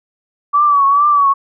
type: tone with vibrato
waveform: sine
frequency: 1144 Hz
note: D6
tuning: 46 cents flat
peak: -8 dBFS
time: 0.53-1.34 s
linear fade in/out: 20 ms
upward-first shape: triangle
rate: 2.3 Hz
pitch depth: 75 cents each way
effects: none

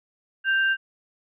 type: tone pair together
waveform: sine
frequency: 1568 / 2797 Hz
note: G6 / F7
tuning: 0 / +2 cents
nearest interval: minor seventh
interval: 1002 cents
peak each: -19 / -30 dBFS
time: 0.44-0.77 s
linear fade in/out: 50 ms
effects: none

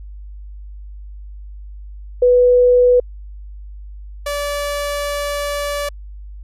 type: tone pair in turn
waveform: sine / sawtooth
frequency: 493.9 / 578 Hz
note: B4 / D5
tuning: 0 / -28 cents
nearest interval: minor third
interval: 272 cents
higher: second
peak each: -8 / -16 dBFS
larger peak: first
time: 2.22-3 / 4.26-5.89 s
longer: second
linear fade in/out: 5 ms
effects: added 50 Hz sine -31 dBFS peak until 6.43 s + resampled to 32000 Hz

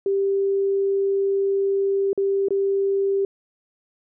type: tone with dropouts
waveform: sine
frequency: 393.4 Hz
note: G4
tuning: 6 cents sharp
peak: -18 dBFS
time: 0.06-3.25 s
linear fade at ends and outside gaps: 2 ms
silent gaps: 2.131-2.176 / 2.485-2.506 s
effects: none

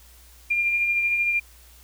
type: tone with tremolo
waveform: sine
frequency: 2399 Hz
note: D7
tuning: 36 cents sharp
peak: -18 dBFS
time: 0.5-1.4 s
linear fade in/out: 10 ms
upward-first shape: triangle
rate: 13 Hz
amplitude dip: 40%
effects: added 60 Hz sine -50 dBFS peak until 1.83 s + white hiss -53 dBFS RMS until 1.83 s

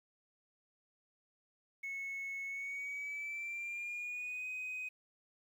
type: tone with pitch glide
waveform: sine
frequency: 2197 to 2509 Hz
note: C#7 to D#7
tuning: -16 to +14 cents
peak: -37 dBFS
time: 1.83-4.89 s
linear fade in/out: 10 ms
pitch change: +230 cents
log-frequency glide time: 2.46-4.47 s
effects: tanh soft clip ceiling -37 dBFS + 11-bit

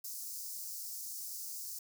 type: high-pass noise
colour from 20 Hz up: white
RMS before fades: -43 dBFS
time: 0.04-1.79 s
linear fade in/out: 5 ms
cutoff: 4800 Hz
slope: 48 dB/octave
effects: none

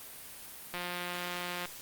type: click train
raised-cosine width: 0.3 ms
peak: -21 dBFS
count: 163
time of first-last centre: 0.74-1.655 s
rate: 177 Hz
effects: white hiss -47 dBFS RMS until 1.81 s + Opus 32 kbps

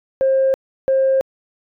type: tone pair in turn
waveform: sine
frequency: 533 / 533 Hz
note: C5 / C5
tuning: +32 / +32 cents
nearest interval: unison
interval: 0 cents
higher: neither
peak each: -11 dBFS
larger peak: neither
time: 0.21-0.54 / 0.88-1.21 s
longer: neither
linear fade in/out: 0 ms
effects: tanh soft clip ceiling -9 dBFS

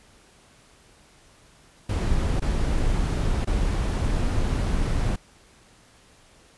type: noise with dropouts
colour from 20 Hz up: brown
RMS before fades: -23 dBFS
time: 1.89-5.16 s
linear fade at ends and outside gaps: 5 ms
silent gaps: 2.398-2.419 / 3.448-3.471 s
effects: pink hiss -55 dBFS RMS until 6.57 s + resampled to 24000 Hz

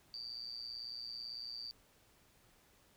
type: tone with amplitude modulation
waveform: sine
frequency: 4647 Hz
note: D8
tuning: 19 cents flat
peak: -39 dBFS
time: 0.14-1.71 s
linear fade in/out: 0 ms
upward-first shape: sine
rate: 118 Hz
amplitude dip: 85%
effects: pink hiss -68 dBFS RMS until 2.96 s

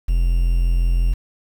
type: tone with quantisation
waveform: triangle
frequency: 42.91 Hz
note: F1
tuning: 30 cents flat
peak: -12 dBFS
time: 0.08-1.14 s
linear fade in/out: 10 ms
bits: 7
effects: none

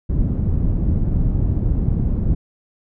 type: low-pass noise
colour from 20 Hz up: pink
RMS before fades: -18 dBFS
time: 0.09-2.35 s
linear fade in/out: 10 ms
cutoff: 180 Hz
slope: 12 dB/octave
effects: none

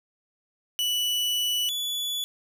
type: tone pair in turn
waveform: 40% pulse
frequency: 2960 / 3433 Hz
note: F#7 / A7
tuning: 0 / -43 cents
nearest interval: minor third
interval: 257 cents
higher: second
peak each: -23 / -26 dBFS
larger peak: first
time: 0.79-1.69 / 1.69-2.24 s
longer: first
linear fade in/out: 0 ms
effects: none

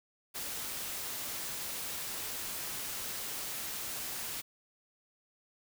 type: noise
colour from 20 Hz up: white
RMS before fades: -39 dBFS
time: 0.34-4.42 s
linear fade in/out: 20 ms
effects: none

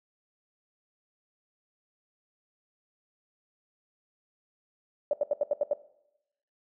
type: tone bursts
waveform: sine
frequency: 584 Hz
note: D5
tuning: 10 cents flat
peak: -22 dBFS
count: 7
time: 5.11-5.733 s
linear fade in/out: 2 ms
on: 23 ms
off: 77 ms
effects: noise-tail reverb RT60 0.8 s tail -17 dB re dry

